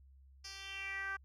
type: tone with band-pass filter sweep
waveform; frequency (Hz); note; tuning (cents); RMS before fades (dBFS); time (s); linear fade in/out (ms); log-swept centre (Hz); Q
10% pulse; 390.4; G4; -7; -43; 0.44-1.17; 10; 5000 to 1400; 4.3
effects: added 67 Hz sine -58 dBFS peak until 1.24 s